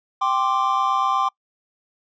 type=chord; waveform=triangle; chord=G suspended fourth; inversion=none; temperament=equal; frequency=784 / 1046.5 / 1174.7 Hz; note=G5 / C6 / D6; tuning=0 / 0 / 0 cents; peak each=-22 / -20 / -20 dBFS; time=0.21-1.29 s; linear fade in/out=10 ms; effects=noise-tail reverb RT60 0.1 s tail -25 dB re dry + resampled to 16000 Hz